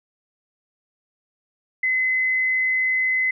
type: tone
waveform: sine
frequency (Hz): 2037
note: C7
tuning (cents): -47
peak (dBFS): -18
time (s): 1.83-3.31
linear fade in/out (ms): 5
effects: none